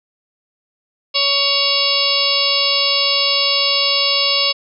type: harmonic tone with a mistuned harmonic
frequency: 560 Hz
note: C#5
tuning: 18 cents sharp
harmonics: 1 / 2 / 4 / 5 / 6 / 7 / 8 / 9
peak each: -25 / -25 / -25 / -20 / -23 / -21 / -20 / -20 dBFS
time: 1.14-4.53 s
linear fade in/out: 20 ms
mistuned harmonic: 9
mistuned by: +45 cents
effects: none